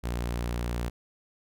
sawtooth tone, 59.4 Hz, A#1, 33 cents sharp, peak -25 dBFS, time 0.03-0.9 s, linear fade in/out 20 ms, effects none

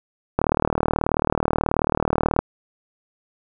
click train, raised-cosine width 1 ms, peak -4 dBFS, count 78, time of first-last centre 0.39-2.39 s, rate 38.5 Hz, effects none

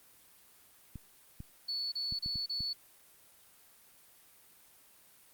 clicks, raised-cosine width 5 ms, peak -31 dBFS, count 6, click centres 0.957 / 1.404 / 2.124 / 2.261 / 2.357 / 2.606 s
sine tone bursts, 4435 Hz, C#8, in tune, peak -33 dBFS, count 4, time 1.68-2.733 s, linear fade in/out 10 ms, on 240 ms, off 31 ms
effects white hiss -61 dBFS RMS until 5.33 s + Opus 32 kbps

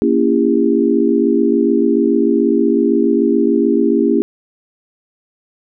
sine chord, A# diminished seventh, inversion none, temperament just, 233.1 / 279.7 / 335.6 / 402.8 Hz, A#3 / C#4 / E4 / G4, 0 / +16 / +31 / +47 cents, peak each -16 dBFS, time 0.02-4.22 s, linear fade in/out 0 ms, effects none

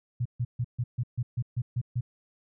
sine tone bursts, 121.3 Hz, B2, 31 cents flat, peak -25 dBFS, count 10, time 0.2-2.01 s, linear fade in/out 10 ms, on 55 ms, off 140 ms, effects none

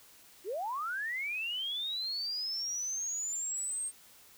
sine linear sweep, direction up, 329.6 to 8580 Hz, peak -33 dBFS, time 0.44-3.92 s, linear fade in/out 50 ms, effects white hiss -58 dBFS RMS until 4.37 s

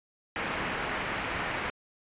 white low-pass noise, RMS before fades -33 dBFS, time 0.36-1.7 s, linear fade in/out 0 ms, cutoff 2400 Hz, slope 24 dB/octave, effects resampled to 8000 Hz

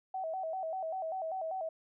sine tone with vibrato, 698.5 Hz, F5, in tune, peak -34 dBFS, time 0.14-1.69 s, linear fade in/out 5 ms, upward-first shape square, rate 5.1 Hz, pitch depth 140 cents each way, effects none

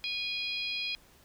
harmonic tone, 822 Hz, G#5, 18 cents flat, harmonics 3 / 4 / 5 / 6, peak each -35 / -37 / -39 / -41 dBFS, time 0.04-0.95 s, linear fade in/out 0 ms, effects pink hiss -60 dBFS RMS until 1.24 s

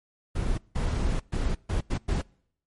brown noise bursts at uneven times, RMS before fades -26 dBFS, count 6, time 0.35-0.58 / 0.75-1.2 / 1.32-1.55 / 1.69-1.81 / 1.9-1.98 / 2.08-2.22 s, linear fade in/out 10 ms, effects noise-tail reverb RT60 0.7 s tail -26 dB re dry + MP3 48 kbps

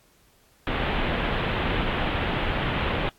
pink low-pass noise, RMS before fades -26 dBFS, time 0.67-3.09 s, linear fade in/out 0 ms, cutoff 3400 Hz, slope 48 dB/octave, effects pink hiss -60 dBFS RMS until 3.18 s + AAC 64 kbps

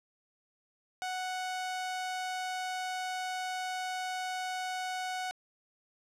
sawtooth tone, 740 Hz, F#5, in tune, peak -30 dBFS, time 1.02-5.31 s, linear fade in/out 0 ms, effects low-pass 9000 Hz 12 dB/octave

